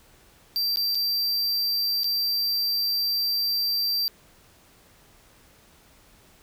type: tone with dropouts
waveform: square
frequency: 4699 Hz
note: D8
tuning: in tune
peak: -23 dBFS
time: 0.56-4.08 s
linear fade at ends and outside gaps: 0 ms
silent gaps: 0.759-0.771 / 0.948-0.953 / 2.034-2.043 s
effects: pink hiss -56 dBFS RMS until 6.42 s